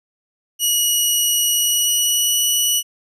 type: tone with pitch glide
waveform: 15% pulse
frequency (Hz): 2910 to 2942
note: F#7 to F#7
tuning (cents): -29 to -11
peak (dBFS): -8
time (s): 0.59-2.83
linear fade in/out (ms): 50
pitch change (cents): +18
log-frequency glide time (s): 1.53-2.4
effects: none